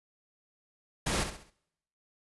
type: noise with echo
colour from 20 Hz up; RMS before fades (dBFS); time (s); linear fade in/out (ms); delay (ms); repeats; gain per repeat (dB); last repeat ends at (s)
pink; -30; 1.06-1.24; 10; 66; 4; -8; 1.504
effects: noise-tail reverb RT60 0.8 s tail -24 dB re dry + resampled to 24000 Hz